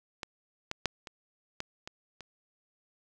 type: clicks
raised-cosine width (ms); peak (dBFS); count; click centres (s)
0.2; -19 / -16 / -10 / -25 / -17 / -23 / -27; 7; 0.232 / 0.714 / 0.857 / 1.072 / 1.604 / 1.875 / 2.207
effects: none